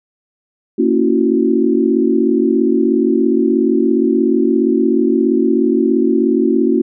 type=chord; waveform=sine; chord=F# dominant seventh; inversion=first; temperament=just; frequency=231.2 / 277.5 / 333 / 370 Hz; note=A#3 / C#4 / E4 / F#4; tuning=-14 / +2 / +18 / 0 cents; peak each=-16 dBFS; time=0.78-6.82 s; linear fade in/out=10 ms; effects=none